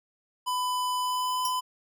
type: tone with pitch glide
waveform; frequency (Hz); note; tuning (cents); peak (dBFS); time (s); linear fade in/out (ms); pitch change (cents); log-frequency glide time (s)
square; 1000 to 1008.7; B5 to B5; +21 to +36; -27; 0.46-1.61; 20; +15; 1.01-1.45
type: tone with exponential decay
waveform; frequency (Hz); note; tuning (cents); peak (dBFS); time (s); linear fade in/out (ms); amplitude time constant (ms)
15% pulse; 5588; F8; 0; -20; 1.45-1.55; 2; 20
effects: none